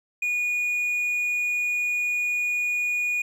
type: tone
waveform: triangle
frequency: 2452 Hz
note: D#7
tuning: 26 cents flat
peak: -21 dBFS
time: 0.22-3.22 s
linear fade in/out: 5 ms
effects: none